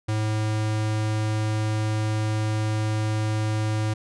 square tone, 108 Hz, A2, 32 cents flat, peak -23 dBFS, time 0.08-3.94 s, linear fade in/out 10 ms, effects resampled to 22050 Hz

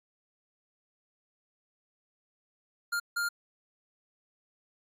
square tone bursts at uneven times, 1404 Hz, F6, 9 cents sharp, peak -29 dBFS, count 2, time 2.92-3 / 3.16-3.29 s, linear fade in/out 10 ms, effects AAC 64 kbps

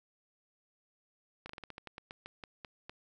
slowing click train, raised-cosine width 0.3 ms, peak -28 dBFS, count 14, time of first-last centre 1.46-2.895 s, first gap 34 ms, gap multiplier 1.18, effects none

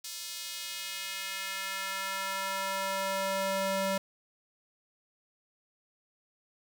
square tone with high-pass filter sweep, 193.7 Hz, G3, 20 cents flat, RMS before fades -34 dBFS, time 0.04-3.98 s, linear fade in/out 5 ms, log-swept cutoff 4800 to 390 Hz, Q 1.1, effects none

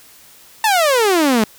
sawtooth exponential sweep, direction down, 908 to 207 Hz, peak -8 dBFS, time 0.64-1.44 s, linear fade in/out 2 ms, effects white hiss -45 dBFS RMS until 1.58 s

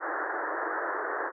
white band-pass noise, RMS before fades -32 dBFS, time 0-1.32 s, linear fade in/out 50 ms, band 310 to 1800 Hz, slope 96 dB/octave, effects none

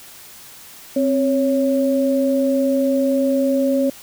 sine tone pair together, 264.2 / 554.4 Hz, C4 / C#5, +17 / 0 cents, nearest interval octave + minor second, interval 1283 cents, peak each -17 / -18 dBFS, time 0.96-3.9 s, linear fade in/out 5 ms, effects white hiss -41 dBFS RMS until 4.02 s

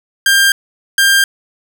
sawtooth tone pair in turn, 1595 / 1595 Hz, G6 / G6, +30 / +30 cents, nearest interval unison, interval 0 cents, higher neither, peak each -4 dBFS, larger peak neither, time 0.26-0.52 / 0.98-1.24 s, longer neither, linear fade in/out 2 ms, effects none

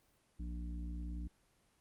harmonic tone, 59.2 Hz, A#1, 27 cents sharp, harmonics 1 / 3 / 4 / 5, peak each -40 / -49 / -58 / -52 dBFS, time 0.39-1.28 s, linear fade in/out 10 ms, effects pink hiss -73 dBFS RMS until 1.8 s + Opus 24 kbps

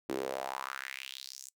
sawtooth tone with high-pass filter sweep, 66.3 Hz, C2, 23 cents sharp, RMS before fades -40 dBFS, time 0.09-1.49 s, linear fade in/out 0 ms, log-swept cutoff 320 to 7400 Hz, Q 3.6, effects noise-tail reverb RT60 0.1 s tail -22 dB re dry

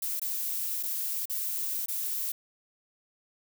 violet noise with dropouts, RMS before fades -32 dBFS, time 0.02-2.32 s, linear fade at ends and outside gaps 5 ms, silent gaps 0.197-0.216 / 0.829-0.833 / 1.256-1.297 / 1.86-1.883 s, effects none

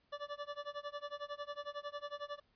25% pulse tone with tremolo, 581 Hz, D5, 19 cents flat, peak -35 dBFS, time 0.12-2.4 s, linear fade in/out 10 ms, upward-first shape sine, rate 11 Hz, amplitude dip 95%, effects pink hiss -75 dBFS RMS until 2.55 s + resampled to 11025 Hz

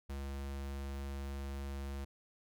square tone, 69.1 Hz, C#2, 5 cents flat, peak -40 dBFS, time 0.09-2.05 s, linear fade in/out 10 ms, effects none

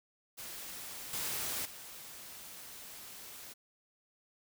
white noise with level steps, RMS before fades -45 / -37 / -49 dBFS, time 0.37-3.54 s, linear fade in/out 20 ms, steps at 1.13 / 1.65 s, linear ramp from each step 5 ms, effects none

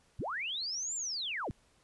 sine linear two-way sweep, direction up then down, 35.55 to 7459 to 35.55 Hz, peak -34 dBFS, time 0.19-1.51 s, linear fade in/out 0 ms, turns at 0.95 s, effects pink hiss -68 dBFS RMS until 1.83 s + resampled to 24000 Hz

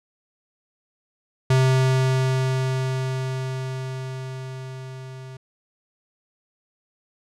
square tone with level ramp, 130.81 Hz, C3, in tune, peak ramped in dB -15 to -37 dBFS, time 1.5-5.37 s, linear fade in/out 5 ms, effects low-pass 8000 Hz 12 dB/octave

